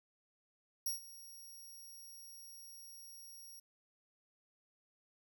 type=tone with ADSR envelope; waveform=10% pulse; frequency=5620 Hz; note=F8; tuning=10 cents sharp; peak=-28 dBFS; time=0.86-3.6 s; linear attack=4 ms; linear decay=130 ms; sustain=-18 dB; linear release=9 ms; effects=none